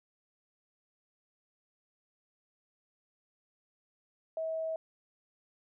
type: tone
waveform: sine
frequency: 644 Hz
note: E5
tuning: 41 cents flat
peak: -32 dBFS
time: 4.37-4.76 s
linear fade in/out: 2 ms
effects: none